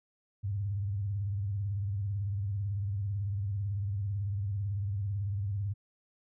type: tone with vibrato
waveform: sine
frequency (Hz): 100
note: G2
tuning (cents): +35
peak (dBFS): -30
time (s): 0.43-5.74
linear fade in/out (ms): 20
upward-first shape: sine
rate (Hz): 18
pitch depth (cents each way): 110
effects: none